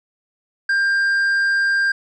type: tone with tanh clipping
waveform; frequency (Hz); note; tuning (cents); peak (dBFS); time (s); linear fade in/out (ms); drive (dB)
sine; 1594; G6; +28; -16; 0.69-1.92; 5; 5
effects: none